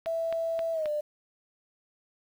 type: tone with pitch glide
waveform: sine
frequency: 659.3 to 597.6 Hz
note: E5 to D5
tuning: 0 to +30 cents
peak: -27 dBFS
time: 0.06-1.01 s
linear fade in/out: 10 ms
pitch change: -170 cents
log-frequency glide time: 0.73-0.89 s
type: click train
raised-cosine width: 0.3 ms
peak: -23 dBFS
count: 4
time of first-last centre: 0.06-0.858 s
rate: 3.76 Hz
effects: 9-bit